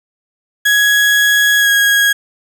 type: tone with pitch glide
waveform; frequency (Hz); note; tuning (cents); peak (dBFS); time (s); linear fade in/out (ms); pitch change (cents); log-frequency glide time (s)
35% pulse; 1668 to 1646.9; G#6 to G#6; +7 to -15; -7; 0.65-2.13; 10; -22; 1.58-1.7
effects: 7-bit